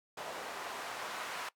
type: noise with band-pass filter sweep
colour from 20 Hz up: white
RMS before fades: -42 dBFS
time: 0.17-1.49 s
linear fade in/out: 5 ms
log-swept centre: 660 to 1100 Hz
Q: 1.1
effects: noise-tail reverb RT60 0.1 s tail -20 dB re dry